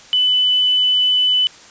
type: tone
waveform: sine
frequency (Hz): 2998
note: F#7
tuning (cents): +22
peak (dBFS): -12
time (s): 0.13-1.47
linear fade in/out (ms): 0
effects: white hiss -42 dBFS RMS until 1.7 s + resampled to 16000 Hz